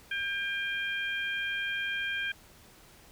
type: harmonic tone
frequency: 799 Hz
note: G5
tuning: 33 cents sharp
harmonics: 2 / 3 / 4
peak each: -32 / -36 / -38 dBFS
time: 0.11-2.32 s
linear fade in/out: 5 ms
effects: pink hiss -56 dBFS RMS until 3.11 s